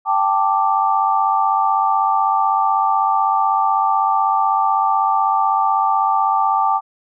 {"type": "chord", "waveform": "sine", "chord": "G suspended second", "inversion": "none", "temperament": "equal", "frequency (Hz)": [784, 880, 1174.7], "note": ["G5", "A5", "D6"], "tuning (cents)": [0, 0, 0], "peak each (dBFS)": -18, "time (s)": [0.05, 6.81], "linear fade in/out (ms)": 50, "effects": []}